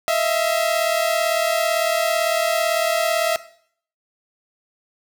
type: tone pair together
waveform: sawtooth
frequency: 638.1 / 676 Hz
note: D#5 / E5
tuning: +44 / +43 cents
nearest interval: minor second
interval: 99 cents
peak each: -17 dBFS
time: 0.08-3.36 s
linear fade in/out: 0 ms
effects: noise-tail reverb RT60 0.6 s tail -17 dB re dry